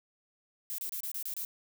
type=noise bursts; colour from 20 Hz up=violet; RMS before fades=-37 dBFS; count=7; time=0.7-1.449 s; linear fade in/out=0 ms; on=83 ms; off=28 ms; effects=none